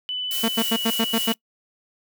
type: tone with pitch glide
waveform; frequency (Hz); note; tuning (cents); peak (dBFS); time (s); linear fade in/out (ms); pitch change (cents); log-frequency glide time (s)
sine; 2995 to 2940; F#7 to F#7; +20 to -12; -25; 0.09-1.33; 0; -32; 0.53-0.71
type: noise with tremolo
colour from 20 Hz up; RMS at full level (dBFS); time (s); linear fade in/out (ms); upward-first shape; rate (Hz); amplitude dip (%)
blue; -28; 0.31-1.34; 0; sine; 3.6; 55
type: tone bursts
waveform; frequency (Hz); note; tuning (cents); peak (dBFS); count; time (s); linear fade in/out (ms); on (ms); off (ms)
sawtooth; 226.4; A3; +50; -15; 7; 0.43-1.326; 10; 56; 84
effects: noise-tail reverb RT60 0.1 s tail -24 dB re dry